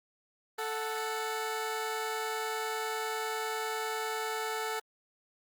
15% pulse tone pair together, 440 / 740 Hz, A4 / F#5, 0 / 0 cents, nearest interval major sixth, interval 900 cents, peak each -27 / -33 dBFS, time 0.58-4.8 s, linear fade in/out 10 ms, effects Opus 32 kbps

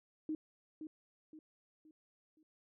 sine tone with echo, 311.1 Hz, D#4, in tune, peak -35 dBFS, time 0.29-0.35 s, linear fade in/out 2 ms, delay 520 ms, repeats 4, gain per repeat -8 dB, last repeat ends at 2.43 s, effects none

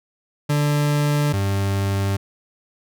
40% pulse tone pair in turn, 146.83 / 98.62 Hz, D3 / G2, 0 / +11 cents, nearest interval perfect fifth, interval 689 cents, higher first, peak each -16 / -18 dBFS, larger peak first, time 0.49-1.33 / 1.33-2.17 s, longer neither, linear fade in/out 10 ms, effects none

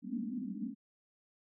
white band-pass noise, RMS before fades -39 dBFS, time 0.02-0.75 s, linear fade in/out 50 ms, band 190 to 280 Hz, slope 96 dB/octave, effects none

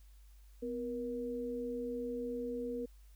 sine tone pair together, 251.8 / 474.8 Hz, B3 / A#4, +34 / +32 cents, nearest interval major seventh, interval 1098 cents, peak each -40 / -38 dBFS, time 0.62-2.86 s, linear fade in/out 10 ms, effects added 50 Hz sine -55 dBFS peak until 3.15 s + white hiss -71 dBFS RMS until 3.15 s

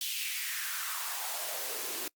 white noise with high-pass filter sweep, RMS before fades -36 dBFS, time 0.01-2.08 s, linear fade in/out 2 ms, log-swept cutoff 3300 to 310 Hz, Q 3, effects noise-tail reverb RT60 0.1 s tail -25 dB re dry + Opus 48 kbps

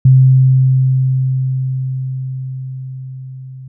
sine tone with level ramp, 130.81 Hz, C3, in tune, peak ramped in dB -3 to -29 dBFS, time 0.05-3.68 s, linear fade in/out 5 ms, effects none

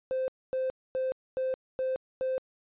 triangle tone bursts, 520 Hz, C5, 11 cents flat, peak -24 dBFS, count 6, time 0.11-2.38 s, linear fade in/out 0 ms, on 170 ms, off 250 ms, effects tanh soft clip ceiling -23 dBFS + resampled to 8000 Hz

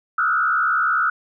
sine tone with frequency modulation, 1372 Hz, F6, 31 cents flat, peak -16 dBFS, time 0.18-1.1 s, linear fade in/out 5 ms, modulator 69.9 Hz, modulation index 1.6, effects none

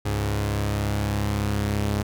sawtooth tone pair together, 69 / 103.38 Hz, C#2 / G#2, -7 / -7 cents, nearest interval perfect fifth, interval 700 cents, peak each -24 / -20 dBFS, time 0.05-2.03 s, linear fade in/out 10 ms, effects none

